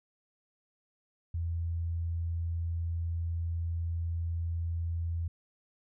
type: tone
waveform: sine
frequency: 84 Hz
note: E2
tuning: 33 cents sharp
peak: -30 dBFS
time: 1.34-5.28 s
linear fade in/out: 5 ms
effects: none